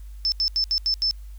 sine tone bursts at uneven times, 5274 Hz, E8, in tune, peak -19 dBFS, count 6, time 0.25-0.32 / 0.4-0.48 / 0.56-0.64 / 0.71-0.78 / 0.86-0.94 / 1.02-1.11 s, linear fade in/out 0 ms, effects added 50 Hz sine -36 dBFS peak until 1.38 s + white hiss -60 dBFS RMS until 1.38 s

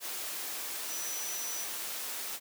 sine tone in noise, 5920 Hz, F#8, in tune, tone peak -38 dBFS, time 0.87-1.67 s, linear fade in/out 50 ms, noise white, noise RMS -38 dBFS, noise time 0-2.4 s, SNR -3 dB, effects high-pass 300 Hz 12 dB/octave

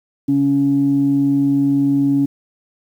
sine tone pair together, 139.02 / 279.9 Hz, C#3 / C#4, +5 / +17 cents, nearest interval octave, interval 1212 cents, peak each -21 / -12 dBFS, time 0.28-2.26 s, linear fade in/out 10 ms, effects tanh soft clip ceiling -6 dBFS + 8-bit

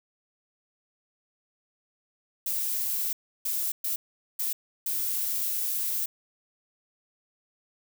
violet noise bursts at uneven times, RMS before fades -29 dBFS, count 5, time 2.46-3.13 / 3.45-3.72 / 3.84-3.96 / 4.39-4.53 / 4.86-6.06 s, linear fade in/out 5 ms, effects none

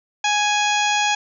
harmonic tone, 832 Hz, G#5, 3 cents sharp, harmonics 1 / 2 / 3 / 4 / 5 / 6 / 7 / 8, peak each -20 / -25 / -23 / -25 / -33 / -33 / -34 / -28 dBFS, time 0.24-1.15 s, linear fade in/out 5 ms, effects none

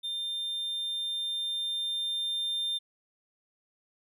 triangle tone with level ramp, 3600 Hz, A7, 39 cents sharp, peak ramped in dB -30 to -27 dBFS, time 0.03-2.79 s, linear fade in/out 20 ms, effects none

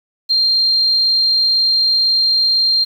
sine tone, 4186 Hz, C8, in tune, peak -11 dBFS, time 0.29-2.85 s, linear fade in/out 20 ms, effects 7-bit

